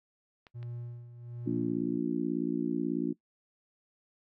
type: clicks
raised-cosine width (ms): 0.3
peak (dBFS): -36 / -37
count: 2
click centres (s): 0.468 / 0.629
type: tone with tremolo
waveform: triangle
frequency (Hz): 119.7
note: A#2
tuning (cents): +46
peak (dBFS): -35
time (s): 0.54-1.99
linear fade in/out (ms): 20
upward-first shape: sine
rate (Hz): 1.3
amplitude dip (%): 70
type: harmonic tone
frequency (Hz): 58.27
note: A#1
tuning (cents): 0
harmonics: 3 / 4 / 5 / 6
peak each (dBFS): -37 / -34 / -31 / -35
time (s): 1.46-3.13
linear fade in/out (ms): 10
effects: noise-tail reverb RT60 0.1 s tail -20 dB re dry